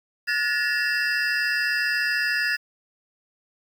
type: tone cluster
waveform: triangle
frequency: 1441 / 1727 / 1867 / 2694 / 4947 Hz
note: F#6 / A6 / A#6 / E7 / D#8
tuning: -46 / -33 / +2 / +37 / -11 cents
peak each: -28 / -22 / -28 / -30 / -30 dBFS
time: 0.27-2.57 s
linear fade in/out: 20 ms
effects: 8-bit